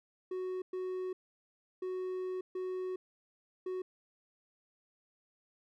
triangle tone bursts at uneven times, 370 Hz, F#4, in tune, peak -33 dBFS, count 5, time 0.31-0.62 / 0.73-1.13 / 1.82-2.41 / 2.55-2.96 / 3.66-3.82 s, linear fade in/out 5 ms, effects none

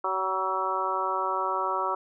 harmonic tone with a mistuned harmonic, 188.6 Hz, F#3, 33 cents sharp, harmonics 2 / 3 / 4 / 5 / 6 / 7, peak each -35 / -35 / -35 / -30 / -31 / -31 dBFS, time 0.04-1.95 s, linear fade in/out 5 ms, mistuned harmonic 5, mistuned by +18 cents, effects none

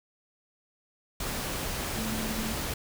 sine tone in noise, 219.7 Hz, A3, 2 cents flat, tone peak -33 dBFS, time 1.96-2.54 s, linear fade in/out 5 ms, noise pink, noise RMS -33 dBFS, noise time 1.2-2.74 s, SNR -3 dB, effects none

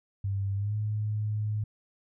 sine tone with pitch glide, 98.6 to 106.29 Hz, G2 to G#2, +11 to +41 cents, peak -27 dBFS, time 0.24-1.64 s, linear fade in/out 5 ms, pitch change +130 cents, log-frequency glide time 0.55-0.75 s, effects none

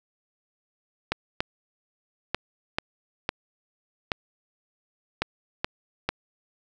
clicks, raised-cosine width 0.3 ms, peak -8 dBFS, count 9, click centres 1.12 / 1.405 / 2.346 / 2.785 / 3.291 / 4.118 / 5.22 / 5.645 / 6.09 s, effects none

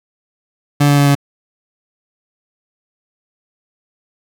30% pulse tone with pitch steps, 144.5 / 143.5 / 142.51 / 141.53 Hz, D3 / D3 / C#3 / C#3, -28 / -40 / +48 / +36 cents, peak -6 dBFS, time 0.8-1.152 s, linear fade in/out 10 ms, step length 88 ms, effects none

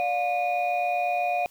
sine tone cluster, 584 / 712 / 2458 Hz, D5 / F5 / D#7, -10 / +33 / -22 cents, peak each -30 / -23 / -30 dBFS, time 0-1.46 s, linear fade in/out 0 ms, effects tanh soft clip ceiling -17 dBFS + white hiss -57 dBFS RMS until 1.5 s

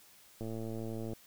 click train, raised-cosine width 2 ms, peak -28 dBFS, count 82, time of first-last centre 0.41-1.133 s, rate 112 Hz, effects white hiss -60 dBFS RMS until 1.26 s

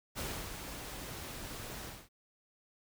pink noise with ADSR envelope, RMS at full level -38 dBFS, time 0.15-2.09 s, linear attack 38 ms, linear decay 300 ms, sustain -6 dB, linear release 250 ms, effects none

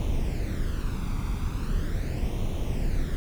brown noise with flanger, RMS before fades -27 dBFS, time 0-3.16 s, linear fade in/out 0 ms, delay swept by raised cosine 0.31 to 0.86 ms, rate 0.4 Hz, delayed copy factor +0.6, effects none

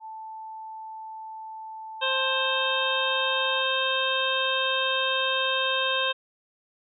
sine tone, 880 Hz, A5, in tune, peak -36 dBFS, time 0-3.64 s, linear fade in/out 50 ms
harmonic tone, 527 Hz, C5, 12 cents sharp, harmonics 1 / 2 / 3 / 5 / 6 / 7, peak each -30 / -30 / -30 / -30 / -30 / -30 dBFS, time 2.01-6.13 s, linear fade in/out 20 ms
effects none

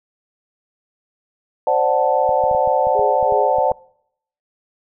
sine chord, D dominant seventh, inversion third, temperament equal, 523.3 / 587.3 / 740 / 880 Hz, C5 / D5 / F#5 / A5, 0 / 0 / 0 / 0 cents, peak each -19 dBFS, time 1.67-3.72 s, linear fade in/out 2 ms
clicks, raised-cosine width 5 ms, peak -24 dBFS, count 11, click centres 2.292 / 2.439 / 2.513 / 2.549 / 2.675 / 2.87 / 2.994 / 3.228 / 3.323 / 3.585 / 3.715 s
sine tone with tremolo, 415.3 Hz, G#4, in tune, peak -19 dBFS, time 2.95-3.57 s, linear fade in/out 2 ms, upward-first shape sine, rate 2.9 Hz, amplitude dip 95%
effects noise-tail reverb RT60 0.7 s tail -24 dB re dry

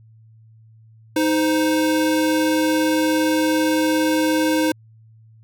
square tone pair together, 313.1 / 516 Hz, D#4 / C5, +11 / -24 cents, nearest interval major sixth, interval 865 cents, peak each -18 / -23 dBFS, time 1.16-4.72 s, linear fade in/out 5 ms, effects added 111 Hz sine -46 dBFS peak until 5.43 s

